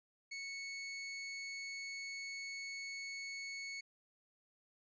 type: tone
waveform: sawtooth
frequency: 2210 Hz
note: C#7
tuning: 6 cents flat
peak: -39 dBFS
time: 0.31-3.81 s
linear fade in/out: 10 ms
effects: resampled to 16000 Hz